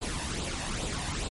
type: noise with flanger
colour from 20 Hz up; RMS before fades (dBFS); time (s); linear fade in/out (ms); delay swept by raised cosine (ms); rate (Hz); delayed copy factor
pink; -33; 0.01-1.29; 20; 0.25 to 1.13; 2.4; +0.55
effects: MP3 48 kbps